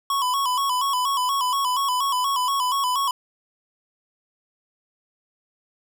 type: tone with vibrato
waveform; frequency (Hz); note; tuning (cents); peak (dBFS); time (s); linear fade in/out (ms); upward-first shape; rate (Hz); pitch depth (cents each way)
square; 1052; C6; +9; -21; 0.1-3.11; 2; square; 4.2; 87
effects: none